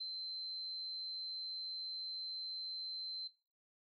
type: tone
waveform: sine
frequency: 4093 Hz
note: C8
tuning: 39 cents flat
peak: -40 dBFS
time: 0-3.28 s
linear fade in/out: 10 ms
effects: noise-tail reverb RT60 0.4 s tail -21 dB re dry